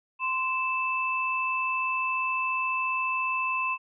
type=tone pair together; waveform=sine; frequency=1037.5 / 2637 Hz; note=C6 / E7; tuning=-15 / 0 cents; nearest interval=octave + major third; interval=1615 cents; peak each=-28 dBFS; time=0.19-3.78 s; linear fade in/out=50 ms; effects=none